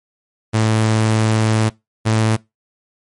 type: tone pair in turn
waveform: sawtooth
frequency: 110 / 110.54 Hz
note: A2 / A2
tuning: 0 / +8 cents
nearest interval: unison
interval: 8 cents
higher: second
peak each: -9 dBFS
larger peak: neither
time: 0.53-1.7 / 2.05-2.37 s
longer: first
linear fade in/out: 20 ms
effects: noise-tail reverb RT60 0.2 s tail -22 dB re dry + MP3 48 kbps